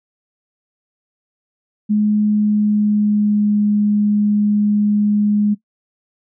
sine tone with pitch glide, 210.4 to 207.9 Hz, G#3 to G#3, +23 to +2 cents, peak -12 dBFS, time 1.89-5.55 s, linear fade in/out 20 ms, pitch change -21 cents, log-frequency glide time 2.23-3.6 s, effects noise-tail reverb RT60 0.1 s tail -19 dB re dry

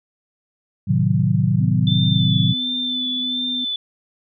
sine chord, A diminished seventh, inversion none, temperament equal, 110 / 130.81 / 155.56 / 185 Hz, A2 / C3 / Eb3 / Gb3, 0 / 0 / 0 / 0 cents, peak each -20 dBFS, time 0.87-2.54 s, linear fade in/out 20 ms
sine tone with pitch glide, 246.9 to 251.1 Hz, B3 to B3, 0 to +29 cents, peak -27 dBFS, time 1.6-3.65 s, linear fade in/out 10 ms, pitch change +29 cents, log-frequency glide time 1.87-2.32 s
sine tone with vibrato, 3520 Hz, A7, in tune, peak -21 dBFS, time 1.87-3.76 s, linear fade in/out 2 ms, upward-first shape sine, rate 1.4 Hz, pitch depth 34 cents each way
effects none

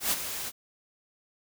white noise with ADSR envelope, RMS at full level -25 dBFS, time 0-0.52 s, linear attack 110 ms, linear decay 44 ms, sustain -10 dB, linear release 43 ms, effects none

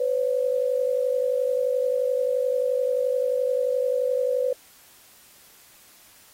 sine tone pair together, 502.9 / 554.4 Hz, B4 / C#5, +31 / 0 cents, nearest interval major second, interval 169 cents, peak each -22 / -26 dBFS, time 0-4.53 s, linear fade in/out 5 ms, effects white hiss -53 dBFS RMS until 6.33 s + AAC 48 kbps

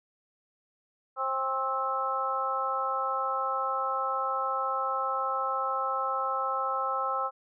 harmonic tone with a mistuned harmonic, 265.6 Hz, C4, 26 cents sharp, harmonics 2 / 3 / 4 / 5, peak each -35 / -34 / -33 / -30 dBFS, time 1.16-7.31 s, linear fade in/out 50 ms, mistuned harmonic 5, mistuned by -25 cents, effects none

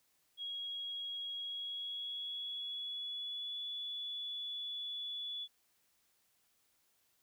sine tone with pitch glide, 3304 to 3428 Hz, G#7 to A7, -10 to -46 cents, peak -39 dBFS, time 0.37-5.48 s, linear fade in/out 50 ms, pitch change +64 cents, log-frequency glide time 1.37-3.6 s, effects white hiss -75 dBFS RMS until 7.22 s

